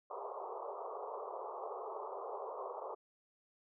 pink band-pass noise, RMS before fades -44 dBFS, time 0.1-2.95 s, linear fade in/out 10 ms, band 390 to 1200 Hz, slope 96 dB/octave, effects none

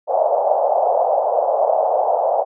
white band-pass noise, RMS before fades -17 dBFS, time 0.07-2.45 s, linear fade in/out 50 ms, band 550 to 770 Hz, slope 48 dB/octave, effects none

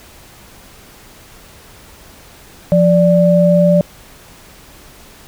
sine tone pair together, 174.61 / 587 Hz, F3 / D5, 0 / -1 cents, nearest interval octave + major sixth, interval 2099 cents, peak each -10 dBFS, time 2.72-3.81 s, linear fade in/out 0 ms, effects pink hiss -41 dBFS RMS until 5.27 s

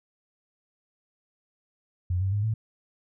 sine tone with pitch steps, 89.6 / 96.03 / 102.92 / 110.31 Hz, F2 / G2 / G#2 / A2, +45 / -35 / -15 / +5 cents, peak -23 dBFS, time 2.1-2.54 s, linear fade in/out 5 ms, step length 110 ms, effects none

